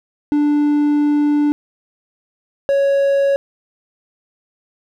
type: tone pair in turn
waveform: triangle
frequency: 294.1 / 555.2 Hz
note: D4 / C#5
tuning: +3 / +3 cents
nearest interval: major seventh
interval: 1100 cents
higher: second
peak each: -10 dBFS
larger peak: neither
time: 0.32-1.52 / 2.69-3.36 s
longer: first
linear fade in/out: 0 ms
effects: none